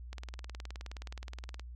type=click train; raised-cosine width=0.2 ms; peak=-27 dBFS; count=29; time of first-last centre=0.13-1.596 s; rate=19.1 Hz; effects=added 60 Hz sine -43 dBFS peak until 1.75 s + MP3 64 kbps